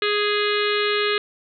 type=harmonic tone with a mistuned harmonic; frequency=415.3 Hz; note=G#4; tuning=in tune; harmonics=1 / 3 / 4 / 5 / 6 / 7 / 8 / 9 / 10; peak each=-22 / -27 / -28 / -29 / -30 / -30 / -31 / -32 / -32 dBFS; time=0.02-1.18 s; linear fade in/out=2 ms; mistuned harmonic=8; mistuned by=+17 cents; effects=none